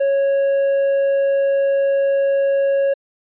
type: tone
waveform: triangle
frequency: 552 Hz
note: C#5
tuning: 7 cents flat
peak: -12 dBFS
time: 0-2.94 s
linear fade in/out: 10 ms
effects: resampled to 8000 Hz